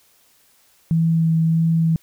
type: tone with vibrato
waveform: sine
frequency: 163.2 Hz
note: E3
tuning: 17 cents flat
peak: -14 dBFS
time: 0.91-1.96 s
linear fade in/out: 0 ms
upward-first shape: sine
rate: 1.6 Hz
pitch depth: 11 cents each way
effects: white hiss -57 dBFS RMS until 2.02 s